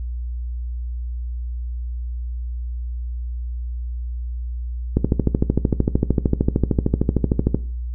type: click train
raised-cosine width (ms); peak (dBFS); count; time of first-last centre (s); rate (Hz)
3; -3; 35; 4.97-7.546; 13.2
effects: noise-tail reverb RT60 0.4 s tail -17 dB re dry + added 60 Hz sine -24 dBFS peak until 7.94 s

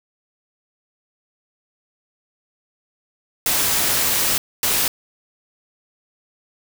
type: noise bursts at uneven times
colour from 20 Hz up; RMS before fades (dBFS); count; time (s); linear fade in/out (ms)
white; -19; 2; 3.46-4.38 / 4.63-4.88; 2
effects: none

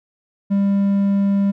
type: tone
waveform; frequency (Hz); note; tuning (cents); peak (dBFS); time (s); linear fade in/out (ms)
triangle; 198.8; G3; +25; -12; 0.5-1.52; 20
effects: none

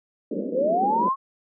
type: band-pass noise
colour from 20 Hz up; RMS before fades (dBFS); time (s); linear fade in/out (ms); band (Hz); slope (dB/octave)
pink; -29; 0.31-1.09; 5; 180 to 580; 96
type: linear sweep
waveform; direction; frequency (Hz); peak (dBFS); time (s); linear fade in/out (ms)
sine; up; 466.2 to 1103; -19; 0.52-1.16; 50
effects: none

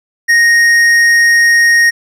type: tone with tanh clipping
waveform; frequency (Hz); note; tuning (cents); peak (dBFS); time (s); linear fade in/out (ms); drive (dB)
triangle; 1864.7; A#6; 0; -7; 0.28-1.91; 20; 14
effects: none

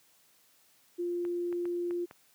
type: tone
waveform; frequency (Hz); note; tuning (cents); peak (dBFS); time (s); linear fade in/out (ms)
sine; 349.2; F4; 0; -30; 0.98-2.06; 20
type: clicks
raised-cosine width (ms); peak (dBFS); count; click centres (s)
0.5; -32; 5; 1.251 / 1.527 / 1.655 / 1.909 / 2.111
effects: white hiss -65 dBFS RMS until 2.34 s + high-pass 100 Hz 12 dB/octave

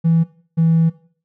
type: tone pair in turn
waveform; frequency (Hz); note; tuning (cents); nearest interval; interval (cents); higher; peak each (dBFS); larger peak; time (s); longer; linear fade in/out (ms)
triangle; 164.81 / 163.77; E3 / E3; 0 / -11; unison; 11; first; -8; neither; 0.04-0.24 / 0.57-0.9; second; 20
effects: noise-tail reverb RT60 0.5 s tail -21 dB re dry + tanh soft clip ceiling -7 dBFS

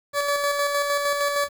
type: tone with tremolo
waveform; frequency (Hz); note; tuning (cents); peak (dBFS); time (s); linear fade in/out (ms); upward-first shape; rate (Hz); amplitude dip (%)
20% pulse; 573; D5; -43; -15; 0.13-1.49; 50; square; 6.5; 35
effects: 8-bit

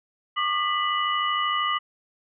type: tone cluster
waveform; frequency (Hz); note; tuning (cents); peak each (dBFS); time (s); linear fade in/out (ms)
sine; 1114 / 1207 / 1985 / 2941; C#6 / D6 / B6 / F#7; +8 / +47 / +8 / -11; -32 / -24 / -30 / -29; 0.36-1.79; 20
effects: none

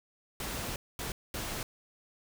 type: noise bursts at uneven times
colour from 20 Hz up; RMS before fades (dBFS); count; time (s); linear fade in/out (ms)
pink; -37; 3; 0.4-0.76 / 0.99-1.12 / 1.34-1.63; 2
effects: none

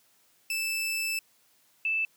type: tone pair in turn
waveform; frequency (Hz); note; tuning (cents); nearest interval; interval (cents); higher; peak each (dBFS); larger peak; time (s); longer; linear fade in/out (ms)
sawtooth / sine; 2637 / 2637; E7 / E7; 0 / 0; unison; 0; neither; -25; neither; 0.5-1.19 / 1.85-2.05; first; 2
effects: white hiss -65 dBFS RMS until 2.16 s + high-pass 100 Hz 12 dB/octave

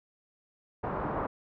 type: low-pass noise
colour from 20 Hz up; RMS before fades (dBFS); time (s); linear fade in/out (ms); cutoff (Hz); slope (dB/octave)
white; -33; 0.83-1.27; 10; 1100; 24
effects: none

